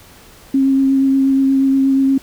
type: tone with vibrato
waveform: sine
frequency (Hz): 269.7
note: C#4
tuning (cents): -47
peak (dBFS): -10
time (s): 0.54-2.18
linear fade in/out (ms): 5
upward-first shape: triangle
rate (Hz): 8.4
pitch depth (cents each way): 15
effects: pink hiss -43 dBFS RMS until 2.22 s